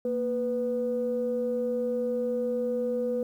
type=tone pair together; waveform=sine; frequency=233.4 / 494.6 Hz; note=A#3 / B4; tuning=+2 / +3 cents; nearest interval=octave + minor second; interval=1301 cents; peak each=-31 / -26 dBFS; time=0.05-3.23 s; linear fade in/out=2 ms; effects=tanh soft clip ceiling -19 dBFS + 10-bit

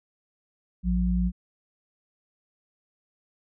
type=tone pair together; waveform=sine; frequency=56.71 / 180.3 Hz; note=A#1 / F#3; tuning=-47 / -45 cents; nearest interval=octave + minor sixth; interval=2002 cents; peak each=-24 dBFS; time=0.83-1.32 s; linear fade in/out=50 ms; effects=none

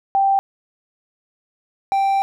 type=tone pair in turn; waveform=sine / triangle; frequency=784 / 784 Hz; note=G5 / G5; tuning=0 / 0 cents; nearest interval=unison; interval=0 cents; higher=neither; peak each=-13 dBFS; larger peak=neither; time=0.15-0.39 / 1.92-2.22 s; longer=second; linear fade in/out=0 ms; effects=none

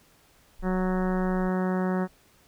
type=tone; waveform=sine; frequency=25.96 Hz; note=G#0; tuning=in tune; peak=-34 dBFS; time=0.59-1.49 s; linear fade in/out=10 ms
type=harmonic tone; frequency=185 Hz; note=F#3; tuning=in tune; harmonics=1 / 2 / 3 / 4 / 5 / 6 / 7 / 8 / 9 / 10; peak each=-25 / -31 / -35 / -37 / -39 / -41 / -42 / -43 / -44 / -45 dBFS; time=0.62-2.08 s; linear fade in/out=50 ms
effects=pink hiss -60 dBFS RMS until 2.47 s

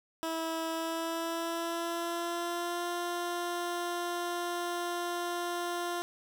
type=tone with pitch glide; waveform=15% pulse; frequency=325.6 to 349 Hz; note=E4 to F4; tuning=-21 to -1 cents; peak=-26 dBFS; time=0.23-6.02 s; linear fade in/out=0 ms; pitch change=+120 cents; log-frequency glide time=0.7-2.87 s; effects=11-bit

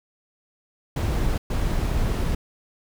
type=noise bursts at uneven times; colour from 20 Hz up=brown; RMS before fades=-23 dBFS; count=2; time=0.96-1.38 / 1.5-2.35 s; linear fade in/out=5 ms; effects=none

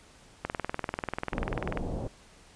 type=click train; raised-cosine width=0.5 ms; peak=-15 dBFS; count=28; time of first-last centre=0.45-1.774 s; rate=20.4 Hz
type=low-pass noise; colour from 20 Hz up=pink; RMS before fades=-34 dBFS; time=1.32-2.08 s; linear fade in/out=10 ms; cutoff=690 Hz; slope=24 dB/octave
effects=pink hiss -56 dBFS RMS until 2.55 s + resampled to 22050 Hz

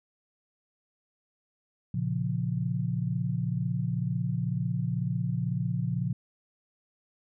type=chord; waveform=sine; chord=Bb minor; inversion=none; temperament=equal; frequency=116.54 / 138.59 / 174.61 Hz; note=Bb2 / Db3 / F3; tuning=0 / 0 / 0 cents; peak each=-31 dBFS; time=1.94-6.13 s; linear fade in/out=5 ms; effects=none

